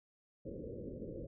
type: low-pass noise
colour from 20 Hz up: white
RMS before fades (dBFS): -45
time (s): 0.45-1.27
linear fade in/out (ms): 10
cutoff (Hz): 550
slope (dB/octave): 96
effects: none